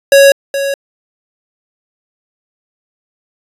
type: tone with echo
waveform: square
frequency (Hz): 554.4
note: C#5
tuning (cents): 0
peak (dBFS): -3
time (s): 0.12-0.32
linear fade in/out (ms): 2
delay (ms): 420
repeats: 1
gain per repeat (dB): -11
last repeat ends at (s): 0.74
effects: resampled to 32000 Hz